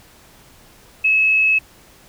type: tone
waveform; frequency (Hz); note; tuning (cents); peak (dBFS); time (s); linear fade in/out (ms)
sine; 2584; E7; -35; -12; 1.04-1.59; 10
effects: pink hiss -48 dBFS RMS until 2.08 s